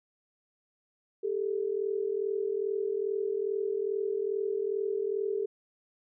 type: tone pair together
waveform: sine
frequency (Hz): 397.6 / 440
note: G4 / A4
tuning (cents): +25 / 0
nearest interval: major second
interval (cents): 175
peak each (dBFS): -30 / -32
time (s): 1.23-5.46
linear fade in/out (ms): 10
effects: none